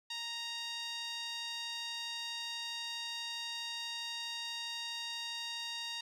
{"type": "tone with band-pass filter", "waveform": "sawtooth", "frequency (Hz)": 932.3, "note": "A#5", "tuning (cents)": 0, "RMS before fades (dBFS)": -41, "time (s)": [0.1, 6.01], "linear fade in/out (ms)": 5, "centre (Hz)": 3900, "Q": 2.5, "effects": []}